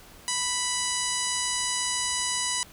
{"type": "harmonic tone with a mistuned harmonic", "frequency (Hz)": 987.8, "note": "B5", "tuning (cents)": 0, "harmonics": [1, 2, 3, 4, 5, 6, 7, 8, 9, 10], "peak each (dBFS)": [-35, -35, -35, -35, -35, -35, -35, -35, -35, -35], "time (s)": [0.28, 2.63], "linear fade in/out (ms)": 0, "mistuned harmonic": 7, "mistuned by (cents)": -49, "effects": ["pink hiss -50 dBFS RMS until 2.72 s"]}